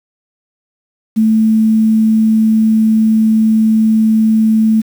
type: tone with quantisation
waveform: sine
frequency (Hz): 219.9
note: A3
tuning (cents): -1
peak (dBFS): -7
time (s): 1.16-4.82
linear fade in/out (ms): 20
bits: 6
effects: none